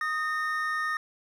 triangle tone pair together, 1244.5 / 1827.3 Hz, D#6 / A#6, 0 / -35 cents, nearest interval perfect fifth, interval 665 cents, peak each -28 dBFS, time 0.01-0.97 s, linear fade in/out 2 ms, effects none

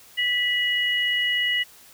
sine tone pair together, 1968.1 / 2905 Hz, B6 / F#7, -7 / -32 cents, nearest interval perfect fifth, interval 675 cents, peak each -23 dBFS, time 0.17-1.64 s, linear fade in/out 20 ms, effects white hiss -50 dBFS RMS until 1.93 s

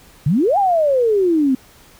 sine exponential two-way sweep, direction up then down, 130 to 830.6 to 252.5 Hz, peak -12 dBFS, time 0.26-1.55 s, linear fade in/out 5 ms, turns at 0.58 s, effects pink hiss -47 dBFS RMS until 1.99 s

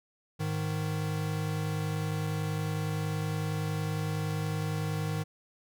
square tone pair together, 104.77 / 155.56 Hz, G#2 / D#3, +16 / 0 cents, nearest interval perfect fifth, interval 684 cents, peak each -35 / -32 dBFS, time 0.39-5.24 s, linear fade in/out 20 ms, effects none

